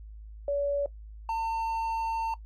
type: tone pair in turn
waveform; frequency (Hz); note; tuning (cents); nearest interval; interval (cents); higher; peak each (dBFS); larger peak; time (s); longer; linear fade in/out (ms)
sine / triangle; 569 / 903.2; C#5 / A5; +45 / +45; minor sixth; 800; second; -25; neither; 0.48-0.86 / 1.29-2.34; second; 2
effects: noise-tail reverb RT60 0.1 s tail -17 dB re dry + added 53 Hz sine -42 dBFS peak until 2.45 s